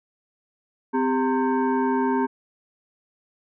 sine tone with frequency modulation, 258 Hz, C4, 24 cents flat, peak -19 dBFS, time 0.93-2.27 s, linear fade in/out 20 ms, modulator 657 Hz, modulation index 1.2, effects none

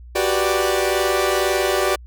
sawtooth chord, G major seventh, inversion third, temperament equal with one note detuned, 370 / 392 / 489.9 / 587.3 Hz, F#4 / G4 / B4 / D5, 0 / 0 / -14 / 0 cents, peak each -18 / -19 / -22 / -18 dBFS, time 0.15-1.96 s, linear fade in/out 10 ms, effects added 60 Hz sine -37 dBFS peak until 2.06 s

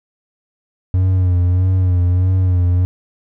triangle tone with vibrato, 91 Hz, F#2, 28 cents flat, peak -9 dBFS, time 0.94-2.85 s, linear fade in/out 0 ms, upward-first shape sine, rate 1.6 Hz, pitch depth 49 cents each way, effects none

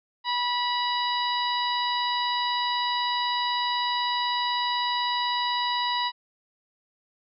harmonic tone, 976 Hz, B5, 21 cents flat, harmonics 1 / 2 / 3 / 4 / 5, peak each -26 / -33 / -34 / -30 / -36 dBFS, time 0.24-6.12 s, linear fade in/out 50 ms, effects none

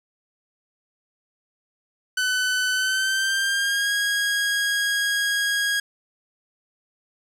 sawtooth tone with pitch glide, 1506 to 1642.3 Hz, F#6 to G#6, +30 to -20 cents, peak -17 dBFS, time 2.17-5.8 s, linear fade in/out 5 ms, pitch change +150 cents, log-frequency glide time 2.71-3.92 s, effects low-pass 11000 Hz 12 dB/octave + 8-bit

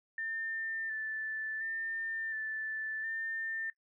sine tone with vibrato, 1778 Hz, A6, 18 cents sharp, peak -35 dBFS, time 0.18-3.7 s, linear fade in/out 2 ms, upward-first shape square, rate 0.7 Hz, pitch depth 21 cents each way, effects noise-tail reverb RT60 0.1 s tail -19 dB re dry

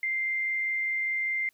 sine tone with amplitude modulation, 2093 Hz, C7, in tune, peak -25 dBFS, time 0.03-1.49 s, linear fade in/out 2 ms, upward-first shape sine, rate 105 Hz, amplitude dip 25%, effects white hiss -69 dBFS RMS until 1.53 s

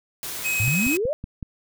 white noise, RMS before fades -32 dBFS, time 0.23-0.97 s, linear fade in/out 0 ms
square tone, 2540 Hz, D#7, 35 cents sharp, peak -23 dBFS, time 0.44-0.97 s, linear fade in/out 20 ms
sine exponential sweep, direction up, 99.5 to 633 Hz, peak -21 dBFS, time 0.6-1.13 s, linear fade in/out 0 ms
click train, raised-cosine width 5 ms, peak -20 dBFS, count 5, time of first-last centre 0.68-1.428 s, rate 5.35 Hz
effects none

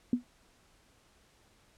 sine tone with exponential decay, 244.9 Hz, B3, 14 cents flat, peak -20 dBFS, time 0.13-0.24 s, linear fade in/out 2 ms, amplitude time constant 22 ms, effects pink hiss -65 dBFS RMS until 1.77 s + low-pass 10000 Hz 12 dB/octave

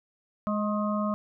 harmonic tone with a mistuned harmonic, 208.9 Hz, G#3, 10 cents sharp, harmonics 1 / 3 / 5 / 6, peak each -27 / -32 / -34 / -35 dBFS, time 0.47-1.14 s, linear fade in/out 0 ms, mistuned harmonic 5, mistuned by +40 cents, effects none

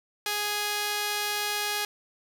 5% pulse tone pair together, 415.3 / 830.6 Hz, G#4 / G#5, 0 / 0 cents, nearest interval octave, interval 1200 cents, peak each -19 / -22 dBFS, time 0.26-1.85 s, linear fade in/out 2 ms, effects none

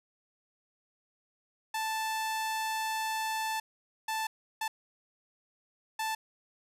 sawtooth tone bursts at uneven times, 880 Hz, A5, in tune, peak -27 dBFS, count 4, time 1.74-3.6 / 4.08-4.27 / 4.61-4.68 / 5.99-6.15 s, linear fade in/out 5 ms, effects resampled to 32000 Hz + 9-bit

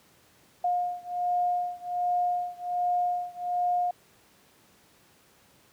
sine beating tone pair, 712 / 713.3 Hz, F5 / F5, +33 / +36 cents, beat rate 1.3 Hz, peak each -28 / -29 dBFS, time 0.64-3.91 s, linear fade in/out 5 ms, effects pink hiss -60 dBFS RMS until 5.72 s + high-pass 100 Hz 12 dB/octave

